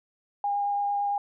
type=tone with vibrato; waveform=sine; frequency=811 Hz; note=G#5; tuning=41 cents flat; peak=-24 dBFS; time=0.44-1.18 s; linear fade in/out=2 ms; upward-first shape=triangle; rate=8.9 Hz; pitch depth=10 cents each way; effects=none